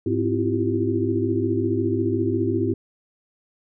sine tone cluster, 104.7 / 257.7 / 327.7 / 342.1 / 387.6 Hz, G#2 / C4 / E4 / F4 / G4, +15 / -26 / -10 / -36 / -20 cents, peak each -26 dBFS, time 0.06-2.74 s, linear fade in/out 5 ms, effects none

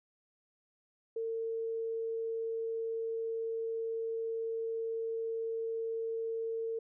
sine tone, 453 Hz, A#4, 50 cents flat, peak -33 dBFS, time 1.16-6.79 s, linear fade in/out 5 ms, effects none

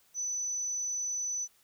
sine tone, 5990 Hz, F#8, 20 cents sharp, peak -31 dBFS, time 0.14-1.48 s, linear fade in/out 50 ms, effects white hiss -66 dBFS RMS until 1.63 s

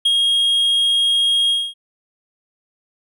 triangle tone with ADSR envelope, 3262 Hz, G#7, 32 cents flat, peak -10 dBFS, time 0.05-1.74 s, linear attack 8 ms, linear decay 36 ms, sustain -2 dB, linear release 240 ms, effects none

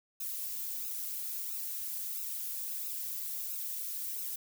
violet noise with flanger, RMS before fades -38 dBFS, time 0.2-4.36 s, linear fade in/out 5 ms, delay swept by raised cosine 0.76 to 3.56 ms, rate 1.5 Hz, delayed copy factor +0.8, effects none

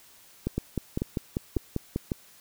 two click trains, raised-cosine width 3 ms, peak -14 / -14 dBFS, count 4 / 8, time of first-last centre 0.47-2.118 / 0.58-1.961 s, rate 1.82 / 5.07 Hz, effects white hiss -55 dBFS RMS until 2.4 s

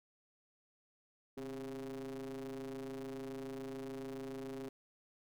square ring-modulated tone, 69.3 Hz, C#2, in tune, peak -40 dBFS, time 1.37-4.69 s, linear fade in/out 5 ms, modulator 333 Hz, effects none

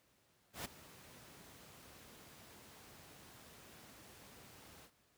pink noise with ADSR envelope, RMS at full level -41 dBFS, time 0.53-4.91 s, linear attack 120 ms, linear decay 12 ms, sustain -17 dB, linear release 66 ms, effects pink hiss -73 dBFS RMS until 5.17 s + high-pass 80 Hz 12 dB/octave

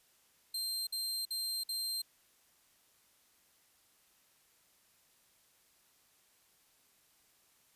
sawtooth tone bursts, 4160 Hz, C8, 11 cents flat, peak -32 dBFS, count 4, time 0.54-2.019 s, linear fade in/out 5 ms, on 330 ms, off 53 ms, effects white hiss -69 dBFS RMS until 7.75 s + resampled to 32000 Hz

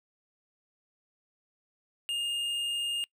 triangle tone with tanh clipping, 2828 Hz, F7, 21 cents sharp, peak -31 dBFS, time 2.09-3.04 s, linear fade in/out 0 ms, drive 13 dB, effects noise-tail reverb RT60 0.1 s tail -24 dB re dry

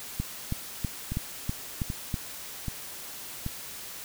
two click trains, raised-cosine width 5 ms, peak -19 / -16 dBFS, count 4 / 7, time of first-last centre 1.12-3.464 / 0.2-2.142 s, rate 1.28 / 3.09 Hz, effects white hiss -41 dBFS RMS until 4.04 s

